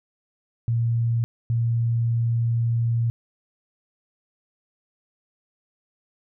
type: tone bursts at uneven times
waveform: sine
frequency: 116.54 Hz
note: A#2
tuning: in tune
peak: -19 dBFS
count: 2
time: 0.68-1.24 / 1.5-3.1 s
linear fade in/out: 0 ms
effects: none